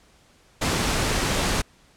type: noise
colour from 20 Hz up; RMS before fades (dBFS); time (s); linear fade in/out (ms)
pink; -23; 0.61-1.62; 10
effects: pink hiss -57 dBFS RMS until 1.96 s + low-pass 9000 Hz 12 dB/octave